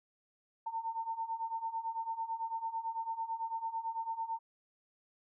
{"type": "beating tone pair", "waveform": "sine", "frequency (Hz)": [900, 909], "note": ["A5", "A#5"], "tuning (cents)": [39, -44], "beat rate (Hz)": 9, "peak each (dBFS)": [-40, -37], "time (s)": [0.66, 4.39], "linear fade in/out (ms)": 10, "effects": []}